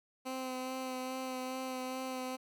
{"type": "tone with vibrato", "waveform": "15% pulse", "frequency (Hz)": 258.4, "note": "C4", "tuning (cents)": -21, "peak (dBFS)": -31, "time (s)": [0.25, 2.37], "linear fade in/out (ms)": 20, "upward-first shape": "sine", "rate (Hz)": 2.4, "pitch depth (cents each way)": 17, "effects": []}